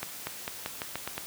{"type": "accelerating click train", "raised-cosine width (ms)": 0.3, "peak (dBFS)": -16, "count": 8, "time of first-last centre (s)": [0.03, 1.18], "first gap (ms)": 240, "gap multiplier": 0.87, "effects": ["white hiss -42 dBFS RMS until 1.26 s", "high-pass 60 Hz 12 dB/octave"]}